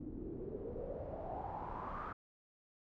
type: noise with low-pass filter sweep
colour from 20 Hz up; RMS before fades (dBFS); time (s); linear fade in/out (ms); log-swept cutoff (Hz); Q
pink; -44; 0-2.13; 10; 280 to 1300; 5.7
effects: none